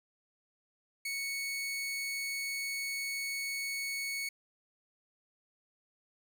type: tone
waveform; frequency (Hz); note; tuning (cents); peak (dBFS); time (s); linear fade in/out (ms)
sawtooth; 2217; C#7; 0; -31; 1.05-4.29; 5
effects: none